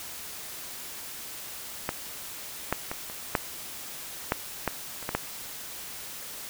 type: clicks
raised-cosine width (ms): 0.5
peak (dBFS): -12 / -9 / -16 / -24 / -7 / -8 / -10 / -25 / -14 / -9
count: 10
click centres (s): 1.891 / 2.726 / 2.915 / 3.099 / 3.352 / 4.321 / 4.677 / 5.027 / 5.091 / 5.15
effects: white hiss -40 dBFS RMS until 6.49 s